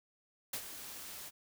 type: noise with ADSR envelope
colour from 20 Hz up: white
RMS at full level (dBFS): -37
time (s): 0.53-1.31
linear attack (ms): 5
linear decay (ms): 70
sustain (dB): -10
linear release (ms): 34
effects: none